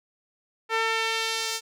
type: tone with band-pass filter sweep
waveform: sawtooth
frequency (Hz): 449.4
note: A4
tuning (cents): +37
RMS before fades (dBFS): -27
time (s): 0.69-1.61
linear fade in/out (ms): 50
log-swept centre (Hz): 1600 to 6300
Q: 1
effects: none